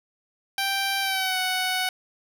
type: tone with pitch glide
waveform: 10% pulse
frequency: 784 to 742.6 Hz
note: G5 to F#5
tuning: 0 to +6 cents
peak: -15 dBFS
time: 0.58-1.89 s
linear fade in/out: 2 ms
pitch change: -94 cents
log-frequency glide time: 1.01-1.38 s
effects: none